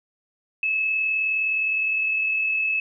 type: tone with amplitude modulation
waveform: sine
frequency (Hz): 2598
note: E7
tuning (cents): -26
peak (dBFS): -19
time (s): 0.63-2.8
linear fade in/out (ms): 2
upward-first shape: sine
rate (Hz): 39.6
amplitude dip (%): 30
effects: none